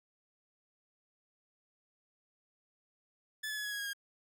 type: tone with pitch steps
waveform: sawtooth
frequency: 1733 / 1714.1 / 1695.4 / 1676.9 / 1658.6 / 1640.5 / 1622.6 Hz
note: A6 / A6 / G#6 / G#6 / G#6 / G#6 / G#6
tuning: -27 / -46 / +35 / +16 / -3 / -22 / -41 cents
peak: -33 dBFS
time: 3.43-3.934 s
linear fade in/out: 10 ms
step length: 72 ms
effects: none